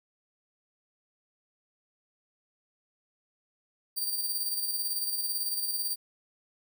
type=tone with tremolo; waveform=5% pulse; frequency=4677 Hz; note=D8; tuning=8 cents flat; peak=-21 dBFS; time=3.96-5.96 s; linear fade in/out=20 ms; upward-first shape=square; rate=18 Hz; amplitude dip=40%; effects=none